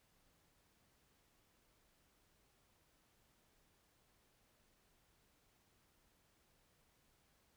silence, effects pink hiss -75 dBFS RMS until 7.56 s

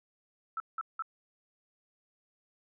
sine tone bursts, 1318.5 Hz, E6, in tune, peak -32 dBFS, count 3, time 0.57-1.023 s, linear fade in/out 2 ms, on 31 ms, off 180 ms, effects none

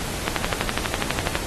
click train, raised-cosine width 0.3 ms, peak -4 dBFS, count 14, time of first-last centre 0.28-1.354 s, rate 12.1 Hz, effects pink hiss -30 dBFS RMS until 1.46 s + AAC 32 kbps

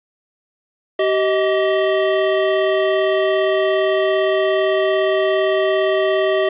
square tone pair together, 384.9 / 629 Hz, G4 / D#5, -32 / +19 cents, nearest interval major sixth, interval 851 cents, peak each -18 dBFS, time 0.99-6.49 s, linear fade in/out 5 ms, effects resampled to 8000 Hz + 8-bit

